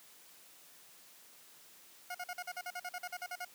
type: tone bursts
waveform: 20% pulse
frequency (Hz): 719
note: F#5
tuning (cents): -50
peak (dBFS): -34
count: 15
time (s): 2.1-3.449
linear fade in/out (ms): 5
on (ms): 47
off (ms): 46
effects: white hiss -59 dBFS RMS until 3.54 s + high-pass 150 Hz 12 dB/octave